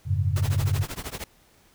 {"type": "chord", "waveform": "sine", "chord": "F# suspended second", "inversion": "none", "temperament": "equal with one note detuned", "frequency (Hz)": [90.65, 103.83, 138.59], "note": ["F#2", "G#2", "C#3"], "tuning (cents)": [-35, 0, 0], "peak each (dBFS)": [-24, -25, -28], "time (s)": [0.05, 0.86], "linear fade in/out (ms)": 50}
{"type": "noise with tremolo", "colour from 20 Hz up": "pink", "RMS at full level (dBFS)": -31, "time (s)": [0.36, 1.24], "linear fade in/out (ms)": 2, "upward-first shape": "triangle", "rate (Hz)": 13, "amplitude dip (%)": 100}
{"effects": ["pink hiss -59 dBFS RMS until 1.74 s"]}